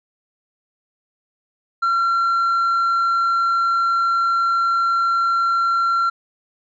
triangle tone with tanh clipping, 1366 Hz, F6, 39 cents flat, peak -16 dBFS, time 1.82-6.1 s, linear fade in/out 10 ms, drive 7 dB, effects none

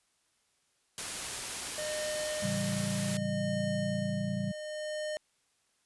white noise, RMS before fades -37 dBFS, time 0.98-3.17 s, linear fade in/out 0 ms
square tone with tremolo, 610 Hz, D#5, 34 cents flat, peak -34 dBFS, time 1.78-5.17 s, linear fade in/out 0 ms, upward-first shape sine, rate 0.67 Hz, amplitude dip 55%
sine chord, A dominant seventh, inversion none, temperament equal, 110 / 138.59 / 164.81 / 196 Hz, A2 / C#3 / E3 / G3, 0 / 0 / 0 / 0 cents, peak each -39 / -38 / -39 / -33 dBFS, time 2.42-4.52 s, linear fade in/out 10 ms
effects white hiss -73 dBFS RMS until 5.85 s + resampled to 24000 Hz

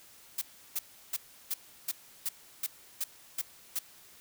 blue noise bursts, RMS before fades -32 dBFS, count 10, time 0.38-3.79 s, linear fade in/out 5 ms, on 35 ms, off 340 ms, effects white hiss -56 dBFS RMS until 4.2 s

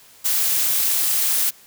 blue noise with amplitude modulation, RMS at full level -17 dBFS, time 0.24-1.51 s, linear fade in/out 20 ms, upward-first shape sine, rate 271 Hz, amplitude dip 55%, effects white hiss -49 dBFS RMS until 1.66 s

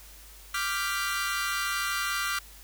sawtooth chord, G dominant seventh, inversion second, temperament equal, 1174.7 / 1396.9 / 1568 / 1975.5 Hz, D6 / F6 / G6 / B6, 0 / 0 / 0 / 0 cents, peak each -29 / -28 / -32 / -32 dBFS, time 0.54-2.39 s, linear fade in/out 5 ms, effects added 50 Hz sine -50 dBFS peak until 2.63 s + white hiss -51 dBFS RMS until 2.63 s

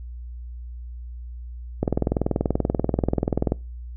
click train, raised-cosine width 2 ms, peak -7 dBFS, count 36, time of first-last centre 1.83-3.521 s, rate 20.7 Hz, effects noise-tail reverb RT60 0.3 s tail -24 dB re dry + added 60 Hz sine -33 dBFS peak until 3.96 s

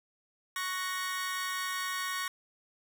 sawtooth chord, F# major, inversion second, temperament equal, 1108.7 / 1480 / 1864.7 Hz, C#6 / F#6 / A#6, 0 / 0 / 0 cents, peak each -32 / -37 / -33 dBFS, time 0.56-2.28 s, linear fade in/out 2 ms, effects none

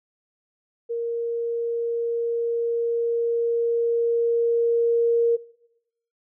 sine tone with level ramp, 466.9 Hz, A#4, 3 cents sharp, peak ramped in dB -24 to -16 dBFS, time 0.89-5.37 s, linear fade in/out 20 ms, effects noise-tail reverb RT60 0.9 s tail -22 dB re dry

